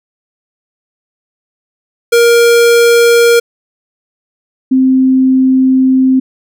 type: tone pair in turn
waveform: square / sine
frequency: 470 / 261.1 Hz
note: A#4 / C4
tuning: +14 / -3 cents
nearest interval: minor seventh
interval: 1017 cents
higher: first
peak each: -5 dBFS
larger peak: neither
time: 2.12-3.4 / 4.71-6.2 s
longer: second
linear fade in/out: 10 ms
effects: none